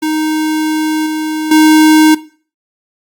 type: tone with level steps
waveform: square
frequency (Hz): 311.1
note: D#4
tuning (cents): 0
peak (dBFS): -13 / -16 / -5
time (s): 0.02-2.15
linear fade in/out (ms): 10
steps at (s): 1.06 / 1.51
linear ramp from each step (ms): 5
effects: noise-tail reverb RT60 0.4 s tail -17 dB re dry + Opus 48 kbps